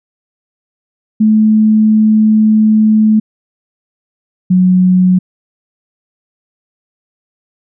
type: tone pair in turn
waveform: sine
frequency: 216.3 / 183.48 Hz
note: A3 / F#3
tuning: -29 / -14 cents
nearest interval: minor third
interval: 285 cents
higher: first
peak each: -5 dBFS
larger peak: neither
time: 1.2-3.2 / 4.5-5.19 s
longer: first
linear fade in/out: 10 ms
effects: none